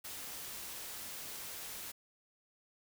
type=noise; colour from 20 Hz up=white; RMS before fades=-45 dBFS; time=0.04-1.92 s; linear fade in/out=10 ms; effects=none